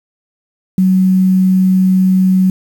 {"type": "tone with quantisation", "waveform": "sine", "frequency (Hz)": 187.4, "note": "F#3", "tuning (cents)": 22, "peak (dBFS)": -7, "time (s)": [0.78, 2.5], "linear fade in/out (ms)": 2, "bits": 6, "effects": []}